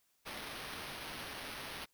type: noise with sample-and-hold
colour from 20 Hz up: violet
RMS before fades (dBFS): -45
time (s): 0.25-1.86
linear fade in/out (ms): 20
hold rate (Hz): 7350
effects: white hiss -75 dBFS RMS until 1.93 s